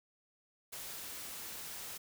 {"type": "noise", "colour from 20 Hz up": "white", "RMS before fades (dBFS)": -45, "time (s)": [0.72, 1.98], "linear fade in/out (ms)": 10, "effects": []}